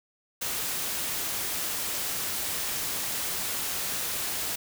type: noise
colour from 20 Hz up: white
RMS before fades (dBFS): -31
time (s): 0.41-4.56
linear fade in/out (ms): 10
effects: none